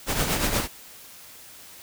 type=noise with tremolo; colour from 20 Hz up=pink; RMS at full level=-22 dBFS; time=0.06-0.68 s; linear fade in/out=50 ms; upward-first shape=triangle; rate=8.4 Hz; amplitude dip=60%; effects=white hiss -46 dBFS RMS until 1.82 s